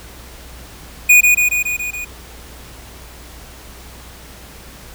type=tone with echo; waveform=square; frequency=2463 Hz; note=D#7; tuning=18 cents flat; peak=-6 dBFS; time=1.09-1.21 s; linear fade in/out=10 ms; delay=140 ms; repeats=6; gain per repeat=-3 dB; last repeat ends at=2.05 s; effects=added 60 Hz sine -39 dBFS peak until 4.94 s + pink hiss -39 dBFS RMS until 4.94 s